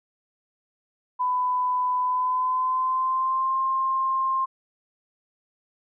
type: tone with pitch glide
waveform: sine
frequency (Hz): 1000 to 1058.2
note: B5 to C6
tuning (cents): +21 to +19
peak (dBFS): -21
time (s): 1.19-4.46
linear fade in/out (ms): 20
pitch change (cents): +98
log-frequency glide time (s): 2-3.58
effects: none